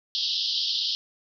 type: band-pass noise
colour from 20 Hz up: white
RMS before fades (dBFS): -27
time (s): 0.15-0.95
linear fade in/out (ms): 0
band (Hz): 3000 to 5200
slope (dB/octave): 96
effects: none